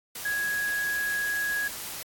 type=tone in noise; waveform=sine; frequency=1661.2 Hz; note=G#6; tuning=in tune; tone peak=-26 dBFS; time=0.25-1.68 s; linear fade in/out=5 ms; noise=white; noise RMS=-37 dBFS; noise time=0.15-2.03 s; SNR=+8 dB; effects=AAC 64 kbps